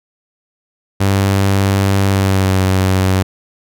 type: tone with pitch glide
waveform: sawtooth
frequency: 98 to 94.39 Hz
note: G2 to F#2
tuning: 0 to +35 cents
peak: -7 dBFS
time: 1-3.23 s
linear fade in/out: 10 ms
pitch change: -65 cents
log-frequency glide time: 2.08-2.59 s
effects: none